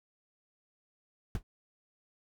brown noise with exponential decay, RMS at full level -27 dBFS, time 1.35-1.43 s, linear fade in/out 1 ms, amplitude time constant 16 ms, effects none

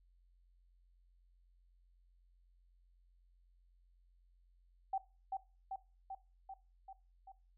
sine tone with echo, 773 Hz, G5, 24 cents flat, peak -33 dBFS, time 4.93-4.98 s, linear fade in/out 5 ms, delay 390 ms, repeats 6, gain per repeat -3 dB, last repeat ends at 7.32 s, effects noise-tail reverb RT60 0.3 s tail -17 dB re dry + added 44 Hz sine -66 dBFS peak until 7.57 s

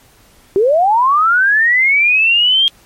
sine linear sweep, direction up, 370 to 3244 Hz, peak -8 dBFS, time 0.56-2.68 s, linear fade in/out 0 ms, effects pink hiss -48 dBFS RMS until 2.85 s + MP3 64 kbps

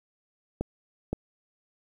clicks, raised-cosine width 2 ms, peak -15 dBFS, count 2, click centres 0.61 / 1.13 s, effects 9-bit

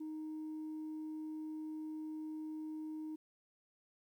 sine tone, 311.1 Hz, D#4, in tune, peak -39 dBFS, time 0-3.16 s, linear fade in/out 10 ms, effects tanh soft clip ceiling -39 dBFS + 12-bit

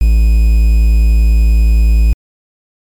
triangle tone with quantisation, 55.2 Hz, A1, 6 cents sharp, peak -3 dBFS, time 0.01-2.13 s, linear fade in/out 0 ms, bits 5, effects MP3 96 kbps

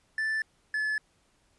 triangle tone pair in turn, 1760 / 1723.8 Hz, A6 / A6, 0 / -36 cents, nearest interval unison, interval 36 cents, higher first, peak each -25 dBFS, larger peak neither, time 0.18-0.42 / 0.74-0.98 s, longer neither, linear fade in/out 2 ms, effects pink hiss -68 dBFS RMS until 1.58 s + resampled to 24000 Hz

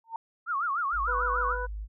sine tone with exponential growth, 909 Hz, A#5, 44 cents flat, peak -27 dBFS, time 0.04-0.16 s, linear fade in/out 2 ms, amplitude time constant 24 ms
sine tone with vibrato, 1246 Hz, D#6, 2 cents sharp, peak -26 dBFS, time 0.46-1.57 s, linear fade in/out 50 ms, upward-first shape sine, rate 6.7 Hz, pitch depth 240 cents each way
sine tone, 51.91 Hz, G#1, in tune, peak -33 dBFS, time 0.92-1.88 s, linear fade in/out 50 ms
harmonic tone, 494.9 Hz, B4, 4 cents sharp, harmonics 1 / 2 / 3, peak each -35 / -35 / -35 dBFS, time 1.07-1.67 s, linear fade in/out 20 ms
effects none

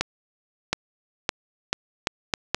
accelerating click train, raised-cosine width 0.2 ms, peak -4 dBFS, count 7, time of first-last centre 0.01-2.546 s, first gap 720 ms, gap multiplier 0.78, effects none

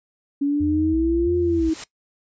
sine linear two-way sweep, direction up then down, 280 to 353.1 to 316.8 Hz, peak -17 dBFS, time 0.41-1.74 s, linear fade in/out 10 ms, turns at 1.37 s
sine tone with vibrato, 72.7 Hz, D2, 17 cents flat, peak -26 dBFS, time 0.6-1.7 s, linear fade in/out 10 ms, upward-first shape square, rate 1.5 Hz, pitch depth 260 cents each way
white noise with exponential growth, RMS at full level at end -31 dBFS, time 1.33-1.84 s, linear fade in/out 5 ms, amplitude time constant 110 ms
effects noise-tail reverb RT60 0.1 s tail -19 dB re dry + resampled to 16000 Hz

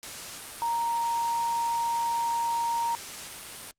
sine tone in noise, 932.3 Hz, A#5, in tune, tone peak -25 dBFS, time 0.62-2.95 s, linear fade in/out 0 ms, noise white, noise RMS -39 dBFS, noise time 0.03-3.71 s, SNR +11 dB, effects low-pass 11000 Hz 12 dB/octave + Opus 48 kbps

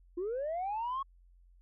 sine linear sweep, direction up, 335.7 to 1110 Hz, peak -31 dBFS, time 0.17-1.03 s, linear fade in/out 10 ms, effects tanh soft clip ceiling -30 dBFS + added 44 Hz sine -58 dBFS peak until 1.61 s

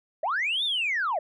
sine linear two-way sweep, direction up then down, 567 to 3703 to 567 Hz, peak -23 dBFS, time 0.23-1.19 s, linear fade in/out 5 ms, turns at 0.64 s, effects tanh soft clip ceiling -20 dBFS

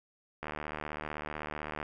click train, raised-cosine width 0.5 ms, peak -22 dBFS, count 107, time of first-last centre 0.43-1.828 s, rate 75.8 Hz, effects none

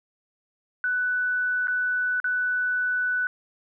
sine tone with dropouts, 1490 Hz, F#6, 12 cents sharp, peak -22 dBFS, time 0.84-3.27 s, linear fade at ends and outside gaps 1 ms, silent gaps 1.672-1.681 / 2.201-2.243 s, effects none

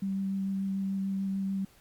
sine tone with vibrato, 194.1 Hz, G3, 17 cents flat, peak -28 dBFS, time 0.02-1.65 s, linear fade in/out 5 ms, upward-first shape sine, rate 6.8 Hz, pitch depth 10 cents each way, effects pink hiss -60 dBFS RMS until 1.8 s + MP3 96 kbps

